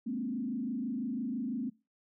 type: tone with frequency modulation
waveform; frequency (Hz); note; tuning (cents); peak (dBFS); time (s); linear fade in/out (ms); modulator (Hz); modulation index
sine; 244.9; B3; -14; -32; 0.06-1.7; 10; 26; 1.3
effects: noise-tail reverb RT60 0.3 s tail -24 dB re dry